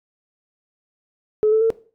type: tone with pitch steps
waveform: sine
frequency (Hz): 428 / 439.3 / 450.8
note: A4 / A4 / A4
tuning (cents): -48 / -3 / +42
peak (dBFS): -12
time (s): 1.43-1.703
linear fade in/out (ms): 0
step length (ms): 91
effects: noise-tail reverb RT60 0.4 s tail -18 dB re dry + tanh soft clip ceiling -8 dBFS